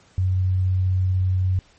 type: tone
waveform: sine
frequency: 92.9 Hz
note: F#2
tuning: 7 cents sharp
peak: -17 dBFS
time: 0.18-1.59 s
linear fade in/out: 0 ms
effects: pink hiss -55 dBFS RMS until 1.78 s + MP3 32 kbps